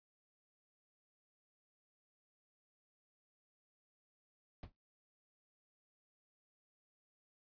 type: noise with exponential decay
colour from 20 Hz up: brown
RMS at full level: -39 dBFS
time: 4.63-4.72 s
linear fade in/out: 1 ms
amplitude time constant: 19 ms
effects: noise-tail reverb RT60 0.2 s tail -24 dB re dry + resampled to 11025 Hz